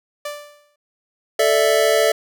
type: tone with exponential decay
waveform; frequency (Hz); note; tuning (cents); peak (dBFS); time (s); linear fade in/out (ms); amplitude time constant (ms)
sawtooth; 587.3; D5; 0; -20; 0.25-0.76; 5; 110
type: chord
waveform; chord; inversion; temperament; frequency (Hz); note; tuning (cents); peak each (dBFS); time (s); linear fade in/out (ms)
square; A suspended fourth; none; just; 440 / 586.7 / 660; A4 / D5 / E5; 0 / -2 / +2; -19; 1.39-2.12; 5
effects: none